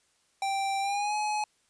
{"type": "tone with pitch glide", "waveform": "square", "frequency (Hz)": [784, 845.1], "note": ["G5", "G#5"], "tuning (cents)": [0, 30], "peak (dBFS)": -28, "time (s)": [0.42, 1.44], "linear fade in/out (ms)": 2, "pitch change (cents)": 130, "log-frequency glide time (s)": [0.8, 1.15], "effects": ["white hiss -69 dBFS RMS until 1.69 s", "resampled to 22050 Hz"]}